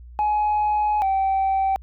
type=tone pair in turn; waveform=sine; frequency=842 / 773.5 Hz; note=G#5 / G5; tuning=+24 / -23 cents; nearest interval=minor second; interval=147 cents; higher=first; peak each=-16 dBFS; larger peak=neither; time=0.19-1.02 / 1.02-1.76 s; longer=first; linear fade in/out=0 ms; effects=tanh soft clip ceiling -16 dBFS + added 60 Hz sine -39 dBFS peak until 1.82 s